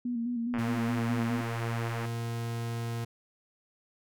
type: tone with vibrato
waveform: sine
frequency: 237.8 Hz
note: A#3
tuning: 35 cents sharp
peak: -29 dBFS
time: 0.05-1.41 s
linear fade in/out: 5 ms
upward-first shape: square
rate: 4.8 Hz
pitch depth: 42 cents each way
type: click train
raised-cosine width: 0.5 ms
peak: -22 dBFS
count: 175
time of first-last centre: 0.54-2.053 s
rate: 115 Hz
type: tone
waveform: 40% pulse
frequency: 116.54 Hz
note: A#2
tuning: in tune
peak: -31 dBFS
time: 0.58-3.05 s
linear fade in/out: 10 ms
effects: none